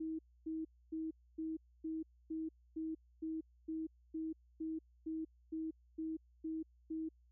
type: tone bursts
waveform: sine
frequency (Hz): 319.2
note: D#4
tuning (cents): +44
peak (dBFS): -38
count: 16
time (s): 0-7.09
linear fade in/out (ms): 10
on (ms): 190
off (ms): 270
effects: added 60 Hz sine -65 dBFS peak until 7.31 s